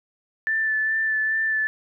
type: tone with vibrato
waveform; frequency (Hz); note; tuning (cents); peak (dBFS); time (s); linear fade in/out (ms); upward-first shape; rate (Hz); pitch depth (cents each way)
sine; 1760; A6; 0; -20; 0.47-1.67; 0; sine; 2.4; 17
effects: none